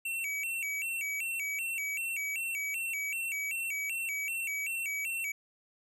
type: tone with vibrato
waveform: square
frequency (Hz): 2482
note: D#7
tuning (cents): -5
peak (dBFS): -33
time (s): 0.05-5.32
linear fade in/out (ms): 5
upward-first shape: square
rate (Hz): 2.6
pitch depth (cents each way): 150
effects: none